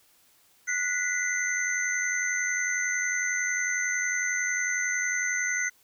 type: tone cluster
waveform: sine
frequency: 1468 / 1962 / 2053 / 6200 Hz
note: F#6 / B6 / C7 / G8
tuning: -14 / -12 / -33 / -20 cents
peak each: -31 dBFS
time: 0.67-5.7 s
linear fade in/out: 20 ms
effects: white hiss -62 dBFS RMS until 5.83 s